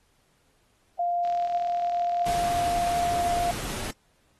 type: tone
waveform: sine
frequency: 698.5 Hz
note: F5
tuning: in tune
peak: -23 dBFS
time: 0.99-3.51 s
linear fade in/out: 5 ms
type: click train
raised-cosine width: 0.2 ms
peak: -27 dBFS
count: 60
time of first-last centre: 1.25-2.718 s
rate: 40.2 Hz
type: noise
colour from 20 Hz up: pink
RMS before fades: -34 dBFS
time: 2.26-3.91 s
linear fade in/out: 5 ms
effects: pink hiss -67 dBFS RMS until 4.39 s + AAC 32 kbps